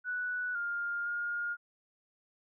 sine tone with pitch steps, 1479 / 1407 / 1420 Hz, F#6 / F6 / F6, -1 / +12 / +28 cents, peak -32 dBFS, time 0.04-1.57 s, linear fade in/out 50 ms, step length 510 ms, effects none

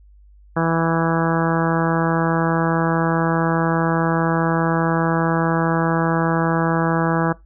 harmonic tone, 164.81 Hz, E3, in tune, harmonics 1 / 2 / 3 / 4 / 5 / 6 / 7 / 8 / 9 / 10, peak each -20 / -23 / -25 / -26 / -27 / -28 / -28 / -29 / -30 / -30 dBFS, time 0.56-7.33 s, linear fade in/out 10 ms, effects noise-tail reverb RT60 0.2 s tail -21 dB re dry + added 50 Hz sine -45 dBFS peak until 7.45 s

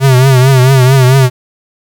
square tone with vibrato, 130.9 Hz, C3, 1 cent sharp, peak -4 dBFS, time 0-1.3 s, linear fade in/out 50 ms, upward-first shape triangle, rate 4.5 Hz, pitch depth 94 cents each way, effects 7-bit

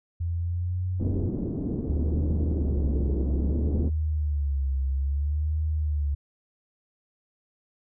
sine tone with pitch glide, 85 to 91.63 Hz, F2 to F#2, -46 to -16 cents, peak -25 dBFS, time 0.2-1.29 s, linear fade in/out 10 ms, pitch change +130 cents, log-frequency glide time 0.38-0.86 s
white low-pass noise, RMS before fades -30 dBFS, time 0.99-3.9 s, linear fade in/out 20 ms, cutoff 340 Hz, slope 24 dB/octave
sine tone with vibrato, 72.1 Hz, D2, 31 cents flat, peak -23 dBFS, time 1.89-6.15 s, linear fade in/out 10 ms, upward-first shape sine, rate 0.6 Hz, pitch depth 130 cents each way
effects none

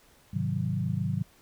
sine chord, Ab dominant seventh, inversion none, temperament equal with one note detuned, 104.79 / 130.81 / 155.56 / 185 Hz, Ab2 / C3 / Eb3 / Gb3, +16 / 0 / 0 / 0 cents, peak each -32 dBFS, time 0.33-1.23 s, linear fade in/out 10 ms, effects pink hiss -60 dBFS RMS until 1.41 s

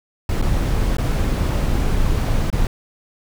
brown noise with dropouts, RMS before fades -18 dBFS, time 0.29-2.67 s, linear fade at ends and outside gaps 2 ms, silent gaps 0.416-0.423 / 0.969-0.983 / 2.502-2.527 s, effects none

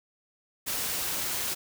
white noise, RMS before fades -31 dBFS, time 0.66-1.55 s, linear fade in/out 20 ms, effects none

